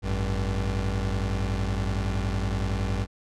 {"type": "tone pair together", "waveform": "30% pulse", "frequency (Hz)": [53.42, 96.1], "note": ["G#1", "G2"], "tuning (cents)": [50, -34], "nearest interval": "minor seventh", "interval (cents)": 1016, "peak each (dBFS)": -25, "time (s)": [0.02, 3.07], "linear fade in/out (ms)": 50, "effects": ["low-pass 7000 Hz 12 dB/octave"]}